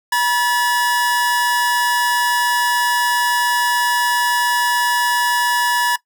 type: tone pair together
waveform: 45% pulse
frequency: 967 / 1723 Hz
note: B5 / A6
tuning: -37 / -37 cents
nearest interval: minor seventh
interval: 1000 cents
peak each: -17 dBFS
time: 0.12-5.96 s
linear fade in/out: 5 ms
effects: noise-tail reverb RT60 0.1 s tail -19 dB re dry